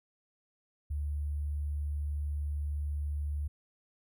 sine tone with sample-and-hold, 73.2 Hz, D2, 5 cents flat, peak -31 dBFS, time 0.9-3.48 s, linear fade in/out 10 ms, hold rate 11025 Hz, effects none

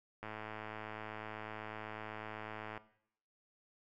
click train, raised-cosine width 0.5 ms, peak -29 dBFS, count 276, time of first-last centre 0.23-2.776 s, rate 108 Hz, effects noise-tail reverb RT60 0.7 s tail -17 dB re dry

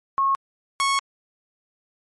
sine / sawtooth tone pair in turn, 1090 / 1101.4 Hz, C#6 / C#6, -29 / -11 cents, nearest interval unison, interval 18 cents, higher second, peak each -17 / -15 dBFS, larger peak second, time 0.18-0.35 / 0.8-0.99 s, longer second, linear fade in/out 0 ms, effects MP3 48 kbps

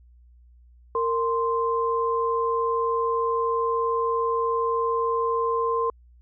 sine tone pair together, 460.8 / 1043.5 Hz, A#4 / C6, -20 / -5 cents, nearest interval octave + major second, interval 1415 cents, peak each -24 dBFS, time 0.95-5.9 s, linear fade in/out 2 ms, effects added 60 Hz sine -50 dBFS peak until 6.21 s

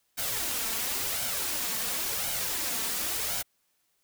white noise with flanger, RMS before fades -31 dBFS, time 0.17-3.43 s, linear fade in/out 20 ms, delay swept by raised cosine 1.3 to 4.5 ms, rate 0.94 Hz, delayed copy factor +0.55, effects white hiss -73 dBFS RMS until 4.03 s

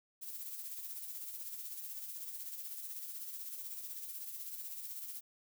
violet noise with tremolo, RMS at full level -43 dBFS, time 0.21-5.21 s, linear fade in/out 20 ms, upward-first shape sine, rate 16 Hz, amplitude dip 45%, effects none

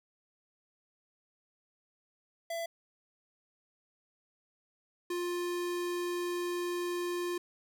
square tone pair in turn, 670 / 351.7 Hz, E5 / F4, +28 / +12 cents, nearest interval major seventh, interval 1116 cents, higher first, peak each -35 / -33 dBFS, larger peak second, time 2.5-2.66 / 5.1-7.38 s, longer second, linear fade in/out 5 ms, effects none

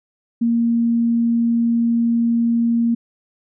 sine tone, 233.1 Hz, A#3, in tune, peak -14 dBFS, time 0.41-2.95 s, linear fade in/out 10 ms, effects none

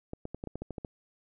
clicks, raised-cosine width 2 ms, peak -24 dBFS, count 10, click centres 0.134 / 0.254 / 0.346 / 0.439 / 0.473 / 0.556 / 0.62 / 0.707 / 0.782 / 0.848 s, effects none

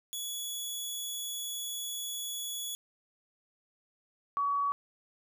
15% pulse / sine tone pair in turn, 3391 / 1131.6 Hz, G#7 / C#6, +35 / +35 cents, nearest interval octave + perfect fifth, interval 1900 cents, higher first, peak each -28 / -27 dBFS, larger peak second, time 0.13-2.75 / 4.37-4.72 s, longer first, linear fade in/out 0 ms, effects none

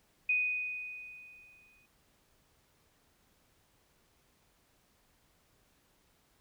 sine tone with exponential decay, 2489 Hz, D#7, in tune, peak -25 dBFS, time 0.29-1.86 s, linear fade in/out 5 ms, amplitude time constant 340 ms, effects pink hiss -70 dBFS RMS until 6.4 s

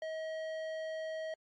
sine tone with tanh clipping, 636 Hz, D#5, 38 cents sharp, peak -39 dBFS, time 0.02-1.34 s, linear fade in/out 2 ms, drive 13 dB, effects AAC 64 kbps

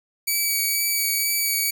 5% pulse tone with vibrato, 2280 Hz, C#7, 48 cents sharp, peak -11 dBFS, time 0.27-1.71 s, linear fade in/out 10 ms, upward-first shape sine, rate 2.1 Hz, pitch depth 16 cents each way, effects none

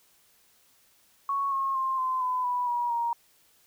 sine tone with pitch steps, 1108.7 / 1082.8 / 1057.4 / 1032.7 / 1008.5 / 984.9 / 961.8 / 939.3 Hz, C#6 / C#6 / C6 / C6 / B5 / B5 / B5 / A#5, 0 / -41 / +18 / -23 / +36 / -5 / -46 / +13 cents, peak -25 dBFS, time 1.29-3.13 s, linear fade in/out 2 ms, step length 230 ms, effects white hiss -63 dBFS RMS until 3.66 s

